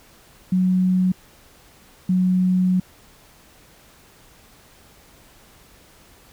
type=tone pair in turn; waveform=sine; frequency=184.3 / 183.65 Hz; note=F#3 / F#3; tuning=-7 / -13 cents; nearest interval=unison; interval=6 cents; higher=first; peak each=-15 dBFS; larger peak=neither; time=0.52-1.12 / 2.09-2.8 s; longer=second; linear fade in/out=5 ms; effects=pink hiss -51 dBFS RMS until 6.32 s